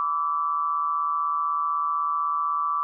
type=tone with amplitude modulation; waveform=sine; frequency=1158 Hz; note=D6; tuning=25 cents flat; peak=-19 dBFS; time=0-2.83 s; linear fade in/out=0 ms; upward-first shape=sine; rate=156 Hz; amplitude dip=70%; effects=none